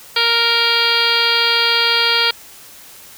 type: harmonic tone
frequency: 466.2 Hz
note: A#4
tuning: in tune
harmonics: 1 / 2 / 3 / 4 / 5 / 6 / 7 / 8 / 9 / 10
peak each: -25 / -24 / -20 / -25 / -21 / -23 / -19 / -25 / -21 / -20 dBFS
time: 0.16-2.31 s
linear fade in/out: 5 ms
effects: white hiss -40 dBFS RMS until 3.17 s